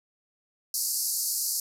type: band-pass noise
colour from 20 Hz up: white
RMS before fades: -29 dBFS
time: 0.74-1.6 s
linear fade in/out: 2 ms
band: 4400 to 14000 Hz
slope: 96 dB/octave
effects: none